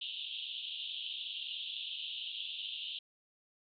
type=band-pass noise; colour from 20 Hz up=white; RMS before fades=-42 dBFS; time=0.01-2.99 s; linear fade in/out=5 ms; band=2800 to 3700 Hz; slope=96 dB/octave; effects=none